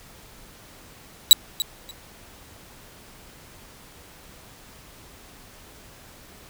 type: tone with echo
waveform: sawtooth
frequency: 3904 Hz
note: B7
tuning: 21 cents flat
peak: -3 dBFS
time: 1.31-1.33 s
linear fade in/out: 0 ms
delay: 290 ms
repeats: 2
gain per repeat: -15 dB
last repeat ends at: 1.91 s
effects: pink hiss -48 dBFS RMS until 6.49 s